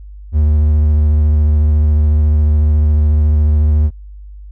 triangle tone with vibrato, 75.5 Hz, D2, 48 cents sharp, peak -6 dBFS, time 0.32-3.91 s, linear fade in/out 50 ms, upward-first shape sine, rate 14 Hz, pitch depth 24 cents each way, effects added 50 Hz sine -30 dBFS peak until 4.51 s

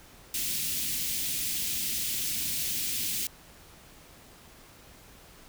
white band-stop noise, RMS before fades -31 dBFS, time 0.34-3.27 s, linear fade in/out 2 ms, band 310 to 2300 Hz, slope 24 dB/octave, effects pink hiss -53 dBFS RMS until 5.48 s

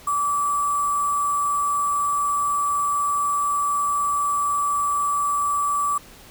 sine tone with sample-and-hold, 1158 Hz, D6, 25 cents flat, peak -19 dBFS, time 0.07-5.98 s, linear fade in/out 5 ms, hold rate 8820 Hz, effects pink hiss -46 dBFS RMS until 6.3 s

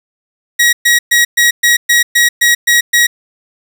sawtooth tone bursts, 1904 Hz, A#6, 36 cents sharp, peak -3 dBFS, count 10, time 0.59-3.07 s, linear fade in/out 10 ms, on 140 ms, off 120 ms, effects none

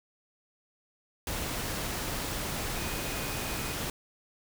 sine tone in noise, 2490 Hz, D#7, 1 cent sharp, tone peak -44 dBFS, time 2.76-3.74 s, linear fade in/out 2 ms, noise pink, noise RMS -34 dBFS, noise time 1.27-3.9 s, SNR -13 dB, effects none

